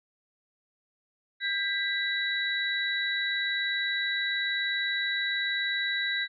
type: tone cluster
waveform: sine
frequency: 1600 / 1979 / 3907 Hz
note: G6 / B6 / B7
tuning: +35 / +3 / -19 cents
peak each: -31 dBFS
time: 1.4-6.28 s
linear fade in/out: 50 ms
effects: none